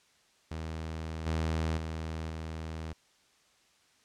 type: tone with level steps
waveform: sawtooth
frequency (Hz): 80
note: D#2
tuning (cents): +49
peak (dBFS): -32 / -25 / -31 / -33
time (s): 0.51-2.93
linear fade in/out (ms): 5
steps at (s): 1.26 / 1.77 / 2.29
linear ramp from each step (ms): 10
effects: white hiss -66 dBFS RMS until 4.04 s + low-pass 7000 Hz 12 dB/octave